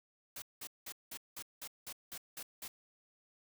white noise bursts, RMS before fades -45 dBFS, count 10, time 0.36-2.68 s, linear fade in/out 5 ms, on 61 ms, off 190 ms, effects none

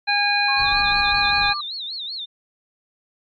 harmonic tone, 817 Hz, G#5, 29 cents flat, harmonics 1 / 2 / 3 / 5, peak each -22 / -22 / -22 / -22 dBFS, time 0.07-1.54 s, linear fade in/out 20 ms
sine tone with pitch glide, 1087 to 1185.4 Hz, C#6 to D6, -34 to +16 cents, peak -26 dBFS, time 0.48-1.61 s, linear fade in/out 5 ms, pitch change +150 cents, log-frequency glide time 0.58-0.79 s
sine tone with vibrato, 3951 Hz, B7, in tune, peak -27 dBFS, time 0.55-2.26 s, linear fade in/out 20 ms, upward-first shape sine, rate 5.2 Hz, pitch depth 180 cents each way
brown noise, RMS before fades -34 dBFS, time 0.56-1.54 s, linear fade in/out 50 ms
effects MP3 48 kbps

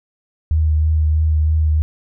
sine tone with vibrato, 77.78 Hz, D#2, in tune, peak -12 dBFS, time 0.51-1.82 s, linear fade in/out 0 ms, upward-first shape triangle, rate 3.1 Hz, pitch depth 24 cents each way, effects none

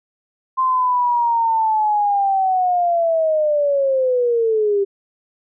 sine linear sweep, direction down, 1048 to 392 Hz, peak -14 dBFS, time 0.57-4.85 s, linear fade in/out 20 ms, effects none

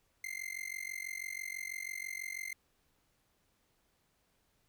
45% pulse tone with amplitude modulation, 2093 Hz, C7, in tune, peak -35 dBFS, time 0.24-2.53 s, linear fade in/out 2 ms, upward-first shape sine, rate 46.1 Hz, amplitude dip 100%, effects pink hiss -75 dBFS RMS until 4.68 s

